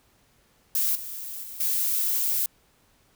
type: noise with level steps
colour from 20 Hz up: violet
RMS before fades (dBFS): -24 / -36 / -39 / -25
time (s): 0.75-2.46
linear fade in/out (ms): 2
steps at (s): 0.95 / 1.43 / 1.6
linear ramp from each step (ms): 5
effects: pink hiss -63 dBFS RMS until 3.15 s